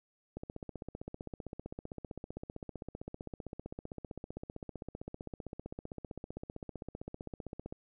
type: click train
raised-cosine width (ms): 2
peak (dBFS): -28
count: 115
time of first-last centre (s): 0.37-7.725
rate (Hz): 15.5
effects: none